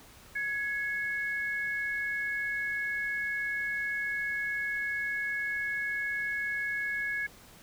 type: tone pair together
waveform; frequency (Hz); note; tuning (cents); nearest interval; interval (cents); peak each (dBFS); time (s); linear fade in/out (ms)
sine; 1674 / 2194; G#6 / C#7; +13 / -18; perfect fourth; 469; -31 / -35; 0.35-7.27; 10
effects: pink hiss -54 dBFS RMS until 7.62 s